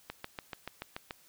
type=click train; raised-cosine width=0.3 ms; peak=-22 dBFS; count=8; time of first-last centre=0.1-1.109 s; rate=6.94 Hz; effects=white hiss -62 dBFS RMS until 1.28 s